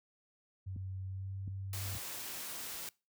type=tone with pitch glide; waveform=sine; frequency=94.7 to 96.69 Hz; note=F#2 to G2; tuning=+41 to -23 cents; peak=-38 dBFS; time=0.66-1.98 s; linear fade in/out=10 ms; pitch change=+36 cents; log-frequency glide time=1.06-1.34 s
type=clicks; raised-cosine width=5 ms; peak=-32 dBFS; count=3; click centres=0.763 / 1.478 / 1.951 s
type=noise; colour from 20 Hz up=white; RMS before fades=-43 dBFS; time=1.73-2.89 s; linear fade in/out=2 ms
effects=noise-tail reverb RT60 0.3 s tail -24 dB re dry + high-pass 60 Hz 12 dB/octave